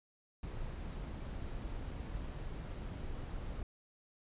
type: noise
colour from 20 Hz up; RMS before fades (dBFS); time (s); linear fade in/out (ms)
brown; -42; 0.43-3.63; 2
effects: resampled to 8000 Hz